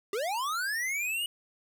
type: linear sweep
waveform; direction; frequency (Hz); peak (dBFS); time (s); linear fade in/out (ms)
square; up; 379.7 to 2942; -30; 0.13-1.26; 2
effects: 10-bit